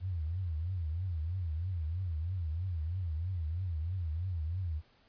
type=tone with vibrato; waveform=sine; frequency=85.2 Hz; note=F2; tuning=42 cents flat; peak=-32 dBFS; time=0-4.82 s; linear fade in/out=50 ms; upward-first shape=triangle; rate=3.1 Hz; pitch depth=220 cents each way; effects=pink hiss -66 dBFS RMS until 5.08 s + resampled to 11025 Hz